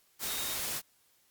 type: tone in noise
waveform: sine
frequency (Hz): 3729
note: A#7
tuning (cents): 0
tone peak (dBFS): -41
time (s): 0.25-0.57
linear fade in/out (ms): 50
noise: white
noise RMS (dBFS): -35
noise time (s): 0.19-0.82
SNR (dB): -9
effects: white hiss -68 dBFS RMS until 1.3 s + Opus 48 kbps